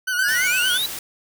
40% pulse tone with vibrato, 1482 Hz, F#6, 2 cents sharp, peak -20 dBFS, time 0.07-0.78 s, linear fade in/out 10 ms, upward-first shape sine, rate 8.8 Hz, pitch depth 53 cents each way
square exponential sweep, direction up, 1480 to 3998 Hz, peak -21 dBFS, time 0.19-0.86 s, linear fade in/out 2 ms
white noise, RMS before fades -31 dBFS, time 0.28-0.99 s, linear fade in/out 2 ms
effects none

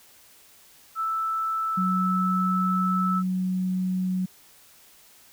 sine tone with pitch glide, 1318.5 to 1310.1 Hz, E6 to E6, 0 to -11 cents, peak -24 dBFS, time 0.95-3.23 s, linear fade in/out 50 ms, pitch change -11 cents, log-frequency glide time 1.6-2.1 s
sine tone, 185 Hz, F#3, in tune, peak -23 dBFS, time 1.77-4.26 s, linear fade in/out 10 ms
effects white hiss -54 dBFS RMS until 5.32 s

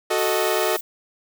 sawtooth chord, D# diminished, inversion first, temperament equal, 370 / 440 / 622.3 Hz, F#4 / A4 / D#5, 0 / 0 / 0 cents, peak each -20 dBFS, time 0.1-0.77 s, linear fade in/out 10 ms
violet noise, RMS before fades -32 dBFS, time 0.18-0.81 s, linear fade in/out 5 ms
effects none

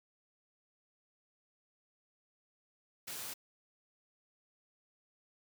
white noise, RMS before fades -43 dBFS, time 3.07-3.34 s, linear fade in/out 10 ms, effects high-pass 80 Hz 12 dB/octave

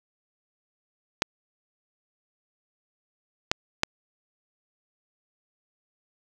clicks, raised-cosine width 0.2 ms, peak -3 dBFS, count 3, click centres 1.221 / 3.515 / 3.834 s, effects none

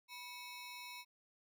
20% pulse ring-modulated tone, 1600 Hz, G6, 35 cents sharp, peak -40 dBFS, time 0.08-1.05 s, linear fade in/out 50 ms, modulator 621 Hz, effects none

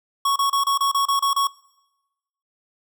square tone bursts, 1108.7 Hz, C#6, in tune, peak -18 dBFS, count 9, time 0.25-1.472 s, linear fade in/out 5 ms, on 110 ms, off 29 ms, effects noise-tail reverb RT60 1.0 s tail -23 dB re dry

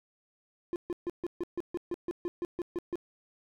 triangle tone bursts, 349.2 Hz, F4, in tune, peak -28 dBFS, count 14, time 0.73-2.956 s, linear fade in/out 0 ms, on 29 ms, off 140 ms, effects none

